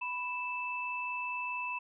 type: tone pair together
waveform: sine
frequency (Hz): 987.8 / 2637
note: B5 / E7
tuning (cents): 0 / 0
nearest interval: octave + perfect fourth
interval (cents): 1700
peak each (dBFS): -37 / -36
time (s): 0.01-1.79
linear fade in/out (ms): 10
effects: none